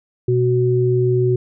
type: tone pair together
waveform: sine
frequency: 123.6 / 370.4 Hz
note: B2 / F#4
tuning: +2 / +2 cents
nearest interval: octave + perfect fifth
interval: 1900 cents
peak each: -16 dBFS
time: 0.28-1.36 s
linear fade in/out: 5 ms
effects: none